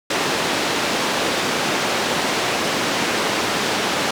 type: band-pass noise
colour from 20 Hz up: pink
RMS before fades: -21 dBFS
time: 0.1-4.11 s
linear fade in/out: 5 ms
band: 260 to 5500 Hz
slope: 12 dB/octave
effects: none